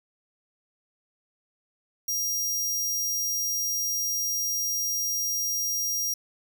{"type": "tone", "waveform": "sawtooth", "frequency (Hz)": 5700, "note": "F8", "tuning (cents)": 34, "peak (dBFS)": -23, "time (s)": [2.08, 6.14], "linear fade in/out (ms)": 5, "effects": ["10-bit"]}